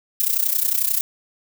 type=noise with amplitude modulation; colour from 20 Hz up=violet; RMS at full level=-17 dBFS; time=0.2-1.01 s; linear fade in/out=0 ms; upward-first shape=sine; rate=31.2 Hz; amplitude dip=80%; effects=none